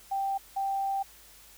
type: tone bursts at uneven times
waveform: sine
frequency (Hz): 784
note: G5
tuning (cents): 0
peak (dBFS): -27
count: 2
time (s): 0.11-0.38 / 0.56-1.03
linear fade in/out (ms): 10
effects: added 50 Hz sine -62 dBFS peak until 1.57 s + white hiss -54 dBFS RMS until 1.57 s